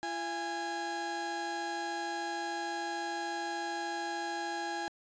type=tone pair together; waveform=30% pulse; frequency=340 / 823.3 Hz; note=F4 / G#5; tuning=-46 / -15 cents; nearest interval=octave + minor third; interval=1531 cents; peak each=-37 / -33 dBFS; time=0.03-4.88 s; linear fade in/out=0 ms; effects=resampled to 16000 Hz